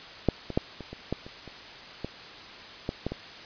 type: clicks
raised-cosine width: 2 ms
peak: -7 / -20 / -9 / -25 / -25 / -14 / -29 / -29 / -18 / -15 / -15 / -19 dBFS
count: 12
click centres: 0.287 / 0.503 / 0.575 / 0.807 / 0.93 / 1.126 / 1.265 / 1.477 / 2.046 / 2.891 / 3.066 / 3.12 s
effects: white hiss -44 dBFS RMS until 3.45 s + resampled to 11025 Hz